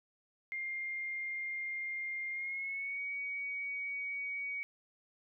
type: tone with pitch glide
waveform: sine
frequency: 2113 to 2252 Hz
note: C7 to C#7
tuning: +16 to +27 cents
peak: -36 dBFS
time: 0.52-4.63 s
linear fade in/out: 0 ms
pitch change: +111 cents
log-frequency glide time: 2.31-3.03 s
effects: none